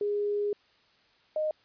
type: tone pair in turn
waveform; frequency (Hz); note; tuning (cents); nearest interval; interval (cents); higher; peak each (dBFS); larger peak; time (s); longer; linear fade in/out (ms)
sine; 411.7 / 616.9; G#4 / D#5; -15 / -15; perfect fifth; 700; second; -26; neither; 0.01-0.53 / 1.36-1.51; first; 2
effects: white hiss -64 dBFS RMS until 1.64 s + resampled to 11025 Hz